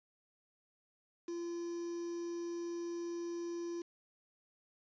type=tone with quantisation; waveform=triangle; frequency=342.8 Hz; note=F4; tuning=32 cents flat; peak=-36 dBFS; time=1.28-3.82 s; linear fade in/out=5 ms; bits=9; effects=resampled to 16000 Hz